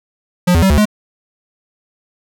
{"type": "tone with pitch steps", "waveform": "square", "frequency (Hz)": [178.2, 83.2, 191.9, 73.9, 210.9], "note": ["F3", "E2", "G3", "D2", "G#3"], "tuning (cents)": [35, 17, -37, 11, 27], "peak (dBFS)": -9, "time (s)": [0.47, 0.855], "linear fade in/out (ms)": 10, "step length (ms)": 77, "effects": []}